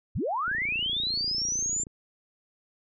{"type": "linear sweep", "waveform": "sine", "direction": "up", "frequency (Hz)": [45.01, 7300], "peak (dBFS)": -26, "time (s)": [0.15, 1.84], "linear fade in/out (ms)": 10}
{"type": "click train", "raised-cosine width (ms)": 3, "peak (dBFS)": -31, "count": 41, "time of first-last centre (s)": [0.48, 1.869], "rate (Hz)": 28.8}
{"effects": []}